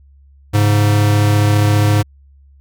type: tone pair together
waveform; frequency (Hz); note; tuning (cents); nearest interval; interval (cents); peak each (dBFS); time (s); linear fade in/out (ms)
square; 103.83 / 138.6; G#2 / C#3; 0 / 0; perfect fourth; 500; -11 / -20; 0.53-2.03; 20
effects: added 69 Hz sine -43 dBFS peak until 2.6 s